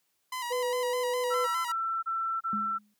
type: tone with vibrato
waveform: sawtooth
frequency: 987.8 Hz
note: B5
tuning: in tune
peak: -29 dBFS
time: 0.32-1.72 s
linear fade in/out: 5 ms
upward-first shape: square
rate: 4.9 Hz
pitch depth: 53 cents each way
type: tone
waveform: sine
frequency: 495.9 Hz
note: B4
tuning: 7 cents sharp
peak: -28 dBFS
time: 0.5-1.47 s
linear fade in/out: 20 ms
type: tone bursts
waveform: sine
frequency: 1339 Hz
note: E6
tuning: 27 cents sharp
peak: -28 dBFS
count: 4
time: 1.3-2.787 s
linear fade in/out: 20 ms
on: 350 ms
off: 29 ms
type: tone with exponential decay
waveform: sine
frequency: 208.7 Hz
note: G#3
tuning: 9 cents sharp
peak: -30 dBFS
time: 2.53-2.94 s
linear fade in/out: 0 ms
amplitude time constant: 89 ms
effects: white hiss -75 dBFS RMS until 2.99 s + high-pass 100 Hz 12 dB/octave